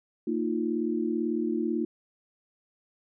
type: chord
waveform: sine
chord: Bb suspended fourth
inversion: none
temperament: equal with one note detuned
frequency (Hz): 228.9 / 311.1 / 349.2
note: Bb3 / Eb4 / F4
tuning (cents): -31 / 0 / 0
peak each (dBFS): -30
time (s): 0.27-1.85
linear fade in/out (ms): 5
effects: none